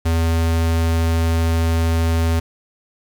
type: tone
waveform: square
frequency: 82.41 Hz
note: E2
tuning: in tune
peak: -16 dBFS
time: 0.05-2.4 s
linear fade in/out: 10 ms
effects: 7-bit